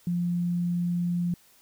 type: tone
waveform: sine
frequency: 174.61 Hz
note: F3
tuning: in tune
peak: -24 dBFS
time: 0.07-1.34 s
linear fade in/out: 2 ms
effects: white hiss -59 dBFS RMS until 1.61 s